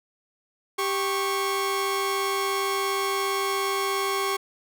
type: tone pair together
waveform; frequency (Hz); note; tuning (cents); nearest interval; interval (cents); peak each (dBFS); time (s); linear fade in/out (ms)
sawtooth; 392.4 / 1100; G4 / C#6; +2 / -14; octave + tritone; 1784; -23; 0.78-4.37; 10
effects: none